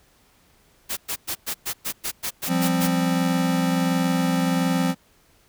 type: noise bursts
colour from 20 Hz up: white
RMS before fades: -27 dBFS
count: 11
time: 0.89-2.881 s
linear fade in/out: 20 ms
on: 81 ms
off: 110 ms
type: chord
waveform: square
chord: F suspended second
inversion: none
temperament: equal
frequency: 174.61 / 196 / 261.6 Hz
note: F3 / G3 / C4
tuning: 0 / 0 / 0 cents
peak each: -23 / -29 / -24 dBFS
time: 2.47-4.95 s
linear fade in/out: 50 ms
effects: pink hiss -59 dBFS RMS until 5.48 s